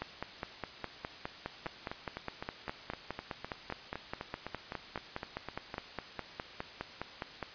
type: two click trains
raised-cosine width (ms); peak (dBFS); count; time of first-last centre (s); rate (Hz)
0.5; -21 / -23; 37 / 17; 0.02-7.427 / 1.66-5.742; 4.86 / 3.92
effects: white hiss -49 dBFS RMS until 7.54 s + resampled to 11025 Hz